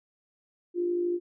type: tone with amplitude modulation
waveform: sine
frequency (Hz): 350.4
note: F4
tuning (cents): +6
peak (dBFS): -23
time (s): 0.74-1.2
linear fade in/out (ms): 50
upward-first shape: sine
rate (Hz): 52.7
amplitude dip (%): 45
effects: none